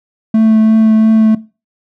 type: tone with vibrato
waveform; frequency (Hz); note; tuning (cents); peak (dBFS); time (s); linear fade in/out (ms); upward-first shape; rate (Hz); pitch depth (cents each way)
triangle; 220; A3; 0; -4; 0.34-1.35; 5; triangle; 2.9; 13
effects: noise-tail reverb RT60 0.3 s tail -18 dB re dry